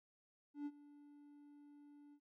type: tone with ADSR envelope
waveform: triangle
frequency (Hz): 290.4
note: D4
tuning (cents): -19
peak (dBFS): -38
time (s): 0.54-2.2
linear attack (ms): 120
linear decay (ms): 47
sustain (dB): -19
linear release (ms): 70
effects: none